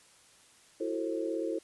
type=chord; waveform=sine; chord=F# half-diminished seventh; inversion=third; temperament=just; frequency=333 / 370 / 444 / 532.8 Hz; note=E4 / F#4 / A4 / C5; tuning=+18 / 0 / +16 / +31 cents; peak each=-34 / -39 / -36 / -37 dBFS; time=0.8-1.59 s; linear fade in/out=10 ms; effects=white hiss -60 dBFS RMS until 1.63 s + resampled to 24000 Hz